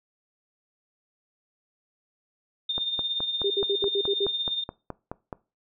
sine tone with tremolo, 3630 Hz, A#7, 47 cents flat, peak -23 dBFS, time 2.69-4.64 s, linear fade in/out 5 ms, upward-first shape triangle, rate 17 Hz, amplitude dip 60%
click train, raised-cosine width 1 ms, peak -19 dBFS, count 13, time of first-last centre 2.78-5.328 s, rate 4.71 Hz
sine tone bursts, 398.9 Hz, G4, 30 cents sharp, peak -23 dBFS, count 7, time 3.44-4.265 s, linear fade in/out 5 ms, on 63 ms, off 64 ms
effects noise-tail reverb RT60 0.3 s tail -21 dB re dry

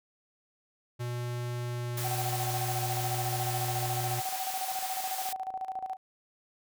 square tone with pitch glide, 121.3 to 119.91 Hz, B2 to A#2, -31 to +49 cents, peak -33 dBFS, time 0.99-4.21 s, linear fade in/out 20 ms, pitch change -20 cents, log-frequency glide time 1.67-2.55 s
white high-pass noise, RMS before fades -37 dBFS, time 1.97-5.33 s, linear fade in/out 5 ms, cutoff 530 Hz, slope 96 dB/octave
sine tone with tremolo, 758 Hz, F#5, 42 cents sharp, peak -31 dBFS, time 2.04-5.97 s, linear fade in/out 10 ms, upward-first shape square, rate 14 Hz, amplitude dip 70%
effects none

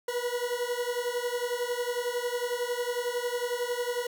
40% pulse beating tone pair, 480.5 / 491.5 Hz, B4 / B4, -48 / -8 cents, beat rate 11 Hz, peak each -31 dBFS, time 0.08-4.07 s, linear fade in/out 5 ms, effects 9-bit

